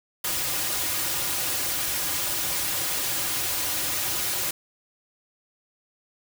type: noise with comb filter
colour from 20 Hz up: white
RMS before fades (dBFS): -27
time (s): 0.24-4.51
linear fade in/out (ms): 5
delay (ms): 4.5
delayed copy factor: -0.65
effects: none